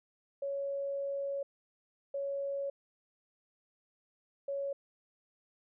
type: tone bursts at uneven times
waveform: sine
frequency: 557 Hz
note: C#5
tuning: 8 cents sharp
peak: -33 dBFS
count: 3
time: 0.42-1.43 / 2.14-2.7 / 4.48-4.73 s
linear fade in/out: 5 ms
effects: none